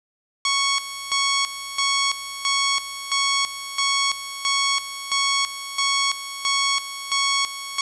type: tone with tremolo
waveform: 10% pulse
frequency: 1108.7 Hz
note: C#6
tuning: in tune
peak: -10 dBFS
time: 0.45-7.81 s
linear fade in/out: 2 ms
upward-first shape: square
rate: 1.5 Hz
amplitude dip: 75%
effects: resampled to 24000 Hz + 7-bit